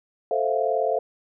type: chord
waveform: sine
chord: F major seventh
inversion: first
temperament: equal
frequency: 440 / 523.3 / 659.3 / 698.5 Hz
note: A4 / C5 / E5 / F5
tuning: 0 / 0 / 0 / 0 cents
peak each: -26 dBFS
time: 0.31-0.99 s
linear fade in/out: 2 ms
effects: none